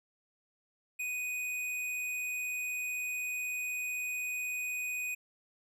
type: tone with tanh clipping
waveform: sine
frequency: 2489 Hz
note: D#7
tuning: in tune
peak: -35 dBFS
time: 0.99-5.15 s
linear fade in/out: 10 ms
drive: 17 dB
effects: none